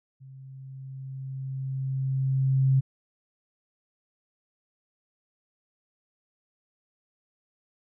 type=tone with level ramp; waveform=sine; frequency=133.4 Hz; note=C3; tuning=34 cents sharp; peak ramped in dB=-44 to -17 dBFS; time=0.2-2.81 s; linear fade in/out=20 ms; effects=none